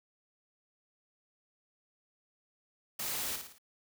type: noise with echo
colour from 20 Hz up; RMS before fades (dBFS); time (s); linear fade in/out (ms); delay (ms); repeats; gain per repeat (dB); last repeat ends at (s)
white; -37; 2.99-3.36; 5; 56; 4; -6; 3.584
effects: none